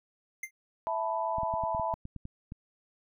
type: tone with exponential decay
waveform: square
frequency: 2093 Hz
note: C7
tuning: in tune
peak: -32 dBFS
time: 0.43-0.51 s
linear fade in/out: 5 ms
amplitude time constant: 17 ms
type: chord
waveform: sine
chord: E suspended fourth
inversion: none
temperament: equal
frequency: 659.3 / 880 / 987.8 Hz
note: E5 / A5 / B5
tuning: 0 / 0 / 0 cents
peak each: -33 dBFS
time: 0.87-1.94 s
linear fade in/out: 0 ms
type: clicks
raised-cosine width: 5 ms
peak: -28 dBFS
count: 11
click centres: 1.384 / 1.433 / 1.539 / 1.637 / 1.748 / 1.797 / 1.939 / 2.054 / 2.163 / 2.254 / 2.521 s
effects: none